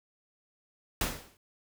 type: noise with exponential decay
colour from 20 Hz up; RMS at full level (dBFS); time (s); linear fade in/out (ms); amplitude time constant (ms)
pink; -27; 1.01-1.37; 2; 77
effects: none